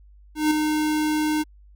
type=tone with ADSR envelope; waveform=square; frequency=306 Hz; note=D#4; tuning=29 cents flat; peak=-16 dBFS; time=0.35-1.44 s; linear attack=160 ms; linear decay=4 ms; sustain=-5 dB; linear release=27 ms; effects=added 50 Hz sine -47 dBFS peak until 1.75 s